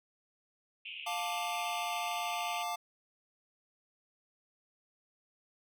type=band-pass noise; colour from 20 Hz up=pink; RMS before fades=-44 dBFS; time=0.85-2.63 s; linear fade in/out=5 ms; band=2400 to 3100 Hz; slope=96 dB/octave
type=chord; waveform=square; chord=D minor; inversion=first; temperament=just; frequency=704.8 / 881 / 1174.7 Hz; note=F5 / A5 / D6; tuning=+16 / +2 / 0 cents; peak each=-38 / -40 / -41 dBFS; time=1.06-2.76 s; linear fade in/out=10 ms
effects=none